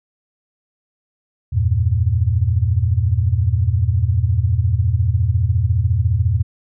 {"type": "chord", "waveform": "sine", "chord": "E diminished", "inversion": "none", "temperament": "equal with one note detuned", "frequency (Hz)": [82.41, 96.71, 116.54], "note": ["E2", "G2", "Bb2"], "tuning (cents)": [0, -23, 0], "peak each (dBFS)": -18, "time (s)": [1.52, 6.43], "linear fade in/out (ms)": 20, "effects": []}